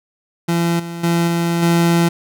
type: tone with level steps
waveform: 30% pulse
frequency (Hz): 169.7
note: F3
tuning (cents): -49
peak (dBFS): -12 / -23 / -11 / -13 / -9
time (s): 0.48-2.09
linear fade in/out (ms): 10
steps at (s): 0.79 / 1.03 / 1.27 / 1.62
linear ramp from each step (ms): 10
effects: none